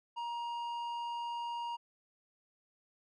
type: tone with low-pass filter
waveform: square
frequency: 944 Hz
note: A#5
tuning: 22 cents sharp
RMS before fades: -39 dBFS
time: 0.16-1.77 s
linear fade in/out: 20 ms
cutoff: 3100 Hz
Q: 0.62
effects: none